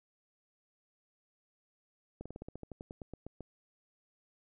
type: slowing click train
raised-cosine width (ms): 2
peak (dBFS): -30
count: 15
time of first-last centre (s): 2.21-3.407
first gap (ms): 46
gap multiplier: 1.09
effects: none